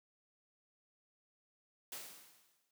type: noise with exponential decay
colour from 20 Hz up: white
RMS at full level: -44 dBFS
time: 1.92-2.71 s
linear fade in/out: 2 ms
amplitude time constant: 170 ms
effects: high-pass 150 Hz 12 dB/octave